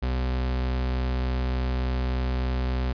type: tone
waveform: 40% pulse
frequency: 63.4 Hz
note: B1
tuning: 46 cents sharp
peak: -23 dBFS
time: 0.02-2.93 s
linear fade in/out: 10 ms
effects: resampled to 11025 Hz